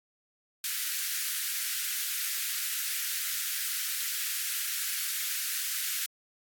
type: high-pass noise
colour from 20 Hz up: white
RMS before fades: -32 dBFS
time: 0.64-6.06 s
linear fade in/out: 2 ms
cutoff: 1400 Hz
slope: 48 dB/octave
effects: AAC 64 kbps